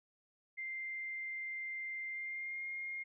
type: tone with pitch glide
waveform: sine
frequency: 2093 to 2130 Hz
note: C7 to C7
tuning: 0 to +30 cents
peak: -39 dBFS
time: 0.57-3.04 s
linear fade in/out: 20 ms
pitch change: +30 cents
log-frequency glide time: 2.09-2.65 s
effects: none